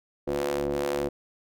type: ring-modulated tone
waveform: sawtooth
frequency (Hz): 71.7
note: D2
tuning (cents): -41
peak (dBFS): -19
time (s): 0.27-1.09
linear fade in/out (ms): 10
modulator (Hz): 429
effects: none